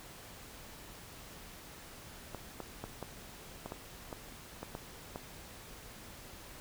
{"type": "clicks", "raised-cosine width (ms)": 1, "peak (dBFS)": -26, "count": 10, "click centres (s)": [2.347, 2.603, 2.84, 3.027, 3.66, 3.721, 4.128, 4.63, 4.751, 5.159], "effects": ["pink hiss -51 dBFS RMS until 6.6 s"]}